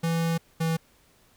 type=tone pair in turn; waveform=square; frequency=165.8 / 163.23 Hz; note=E3 / E3; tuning=+10 / -17 cents; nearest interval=unison; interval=27 cents; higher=first; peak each=-24 dBFS; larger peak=neither; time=0.03-0.38 / 0.6-0.77 s; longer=first; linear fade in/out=10 ms; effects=pink hiss -61 dBFS RMS until 1.36 s